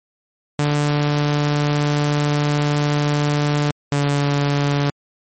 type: tone pair in turn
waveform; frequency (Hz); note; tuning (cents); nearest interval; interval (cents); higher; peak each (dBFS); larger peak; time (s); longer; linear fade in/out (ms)
sawtooth; 146.83 / 143.15; D3 / D3; 0 / -44; unison; 44; first; -12; neither; 0.59-3.71 / 3.92-4.9; first; 0
effects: MP3 32 kbps